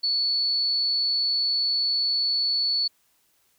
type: tone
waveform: sine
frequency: 4435 Hz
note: C#8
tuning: in tune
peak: -21 dBFS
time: 0.03-2.88 s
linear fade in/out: 10 ms
effects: white hiss -66 dBFS RMS until 3.58 s